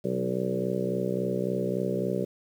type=harmonic tone with a mistuned harmonic; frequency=63.6 Hz; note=C2; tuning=48 cents flat; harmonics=2 / 3 / 4 / 5 / 6 / 7 / 8 / 9; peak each=-36 / -31 / -38 / -38 / -32 / -33 / -36 / -35 dBFS; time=0.04-2.25 s; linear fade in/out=10 ms; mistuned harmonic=3; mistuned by=-26 cents; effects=9-bit